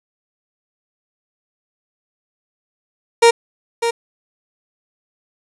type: tone with echo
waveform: 30% pulse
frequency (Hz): 466.1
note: A#4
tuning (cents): 0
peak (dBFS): -4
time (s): 3.22-3.31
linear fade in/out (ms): 10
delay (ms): 600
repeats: 1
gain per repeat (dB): -9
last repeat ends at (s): 3.91
effects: resampled to 24000 Hz + 7-bit